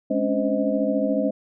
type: tone cluster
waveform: sine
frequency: 209.5 / 272 / 285.8 / 517 / 631 Hz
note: G#3 / C#4 / D4 / C5 / D#5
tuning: +15 / -33 / -47 / -21 / +24 cents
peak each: -26 dBFS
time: 0.1-1.31 s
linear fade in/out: 10 ms
effects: none